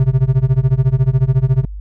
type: tone with tremolo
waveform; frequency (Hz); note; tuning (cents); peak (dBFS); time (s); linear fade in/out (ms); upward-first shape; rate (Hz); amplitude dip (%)
triangle; 130.81; C3; 0; -5; 0-1.65; 2; sine; 14; 95
effects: added 50 Hz sine -25 dBFS peak until 1.8 s